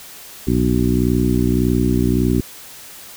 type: harmonic tone with a mistuned harmonic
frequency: 61.74 Hz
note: B1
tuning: in tune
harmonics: 1 / 2 / 3 / 4 / 5 / 6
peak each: -21 / -21 / -21 / -19 / -21 / -23 dBFS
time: 0.47-2.41 s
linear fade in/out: 5 ms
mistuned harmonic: 1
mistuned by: +88 cents
effects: white hiss -38 dBFS RMS until 3.16 s